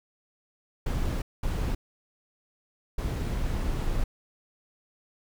brown noise bursts at uneven times, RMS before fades -28 dBFS, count 3, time 0.86-1.22 / 1.43-1.75 / 2.98-4.04 s, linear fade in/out 5 ms, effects none

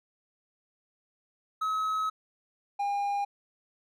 triangle tone pair in turn, 1282 / 807.6 Hz, E6 / G#5, -49 / -49 cents, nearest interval minor sixth, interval 800 cents, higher first, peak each -25 dBFS, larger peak neither, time 1.61-2.1 / 2.79-3.25 s, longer first, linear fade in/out 10 ms, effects none

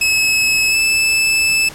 sawtooth tone with pitch glide, 2583 to 2625 Hz, E7 to E7, -36 to -8 cents, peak -9 dBFS, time 0.01-1.69 s, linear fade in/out 5 ms, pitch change +28 cents, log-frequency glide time 0.69-0.76 s, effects pink hiss -35 dBFS RMS until 1.74 s + low-pass 12000 Hz 12 dB/octave

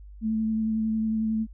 sine tone with vibrato, 220 Hz, A3, in tune, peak -23 dBFS, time 0.21-1.47 s, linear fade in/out 50 ms, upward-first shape sine, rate 11 Hz, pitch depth 15 cents each way, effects added 50 Hz sine -42 dBFS peak until 1.53 s

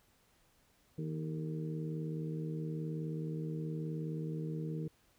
harmonic tone with a mistuned harmonic, 79 Hz, D#2, 27 cents sharp, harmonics 2 / 3 / 4 / 5 / 6, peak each -37 / -49 / -44 / -50 / -47 dBFS, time 0.98-4.88 s, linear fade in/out 5 ms, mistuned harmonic 6, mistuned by -53 cents, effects pink hiss -70 dBFS RMS until 5.18 s

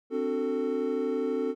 triangle chord, D dominant seventh, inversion third, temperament equal with one note detuned, 261.6 / 293.7 / 370 / 444.9 Hz, C4 / D4 / F#4 / A4, 0 / 0 / 0 / +19 cents, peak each -30 / -33 / -33 / -27 dBFS, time 0.1-1.55 s, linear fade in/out 50 ms, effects none

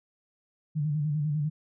sine tone with vibrato, 150 Hz, D3, 37 cents sharp, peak -25 dBFS, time 0.75-1.5 s, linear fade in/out 20 ms, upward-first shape square, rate 10 Hz, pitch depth 58 cents each way, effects none

